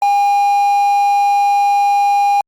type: tone with quantisation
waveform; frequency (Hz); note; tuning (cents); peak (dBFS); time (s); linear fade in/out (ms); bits
triangle; 810; G#5; -43; -8; 0.02-2.41; 2; 6
effects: Opus 48 kbps